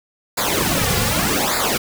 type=noise with flanger; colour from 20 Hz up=pink; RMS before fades=-19 dBFS; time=0.37-1.78 s; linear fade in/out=10 ms; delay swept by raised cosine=0.33 to 3.23 ms; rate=0.84 Hz; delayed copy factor=-0.85; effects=none